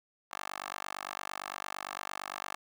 10% pulse tone with high-pass filter, 48.8 Hz, G1, 7 cents flat, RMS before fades -41 dBFS, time 0.31-2.56 s, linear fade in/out 10 ms, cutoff 1000 Hz, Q 1.9, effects none

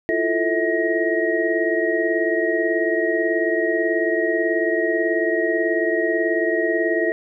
sine tone cluster, 334.3 / 352.6 / 441.1 / 645 / 1886 Hz, E4 / F4 / A4 / E5 / A#6, +24 / +17 / +4 / -38 / +20 cents, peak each -24 dBFS, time 0.09-7.12 s, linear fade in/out 0 ms, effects none

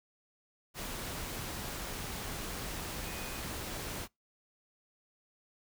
sine tone in noise, 2489 Hz, D#7, in tune, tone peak -49 dBFS, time 3.02-3.43 s, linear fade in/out 50 ms, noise pink, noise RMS -40 dBFS, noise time 0.74-4.08 s, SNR -12 dB, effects noise-tail reverb RT60 0.2 s tail -26 dB re dry

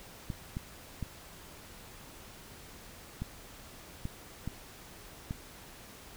clicks, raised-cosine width 5 ms, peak -23 dBFS, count 7, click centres 0.302 / 0.569 / 1.027 / 3.22 / 4.054 / 4.476 / 5.309 s, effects pink hiss -51 dBFS RMS until 6.16 s

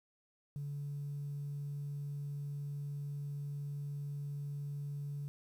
sine tone, 143.5 Hz, D3, 40 cents flat, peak -37 dBFS, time 0.56-5.28 s, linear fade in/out 0 ms, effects tanh soft clip ceiling -34 dBFS + 11-bit

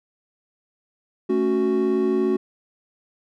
triangle chord, F# minor, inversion first, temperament equal, 220 / 277.2 / 370 Hz, A3 / C#4 / F#4, 0 / 0 / 0 cents, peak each -23 / -23 / -18 dBFS, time 1.29-2.37 s, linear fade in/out 10 ms, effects none

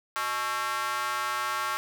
square tone with high-pass filter, 122.7 Hz, B2, 11 cents flat, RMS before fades -30 dBFS, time 0.16-1.77 s, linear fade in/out 0 ms, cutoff 1200 Hz, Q 3.2, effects none

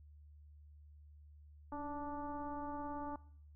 sine tone with frequency modulation, 581 Hz, D5, 19 cents flat, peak -40 dBFS, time 1.72-3.16 s, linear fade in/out 2 ms, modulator 295 Hz, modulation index 1.8, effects noise-tail reverb RT60 0.6 s tail -20 dB re dry + added 74 Hz sine -56 dBFS peak until 3.55 s

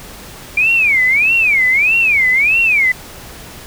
sine tone with vibrato, 2343 Hz, D7, 5 cents flat, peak -9 dBFS, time 0.57-2.92 s, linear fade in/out 5 ms, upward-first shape sine, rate 1.6 Hz, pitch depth 270 cents each way, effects pink hiss -34 dBFS RMS until 3.66 s

